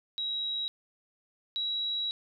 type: tone pair in turn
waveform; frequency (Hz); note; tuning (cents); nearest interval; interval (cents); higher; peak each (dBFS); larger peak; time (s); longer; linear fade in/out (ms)
sine; 3852 / 3881; B7 / B7; -44 / -31; unison; 13; second; -30 / -29; second; 0.18-0.68 / 1.56-2.11; second; 0
effects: none